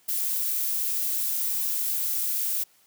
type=noise; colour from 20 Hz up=violet; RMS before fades=-27 dBFS; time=0.08-2.64 s; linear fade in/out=10 ms; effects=white hiss -61 dBFS RMS until 2.86 s + high-pass 100 Hz 12 dB/octave